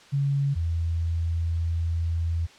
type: tone pair in turn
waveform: sine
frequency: 140 / 83.24 Hz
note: C#3 / E2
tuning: +18 / +17 cents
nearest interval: major sixth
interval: 901 cents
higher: first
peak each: -21 / -23 dBFS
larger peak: first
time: 0.12-0.55 / 0.55-2.47 s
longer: second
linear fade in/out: 20 ms
effects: white hiss -51 dBFS RMS until 2.58 s + low-pass 5000 Hz 12 dB/octave